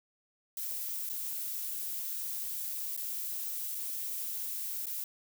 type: noise with dropouts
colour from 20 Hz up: violet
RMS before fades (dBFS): -37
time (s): 0.57-5.04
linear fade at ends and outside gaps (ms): 2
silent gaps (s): 1.092-1.098 / 2.966-2.974 / 3.748-3.751 / 4.858-4.867
effects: none